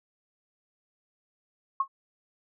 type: tone with exponential decay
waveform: sine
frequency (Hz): 1085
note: C#6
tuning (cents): -37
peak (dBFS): -19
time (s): 1.8-1.88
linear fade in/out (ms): 5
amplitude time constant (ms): 16
effects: none